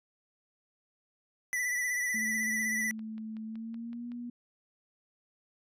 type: tone with vibrato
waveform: square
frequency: 1975.5 Hz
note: B6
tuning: in tune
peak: -30 dBFS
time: 1.53-2.91 s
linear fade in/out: 0 ms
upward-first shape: sine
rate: 16 Hz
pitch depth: 39 cents each way
type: tone with pitch glide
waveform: sine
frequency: 219.4 to 240.6 Hz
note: A3 to B3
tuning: -5 to -45 cents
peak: -37 dBFS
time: 2.14-4.3 s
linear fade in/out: 5 ms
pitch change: +160 cents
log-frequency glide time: 3.45-4.08 s
type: click train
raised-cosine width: 0.3 ms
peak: -40 dBFS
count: 10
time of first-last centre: 2.43-4.119 s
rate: 5.33 Hz
effects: resampled to 32000 Hz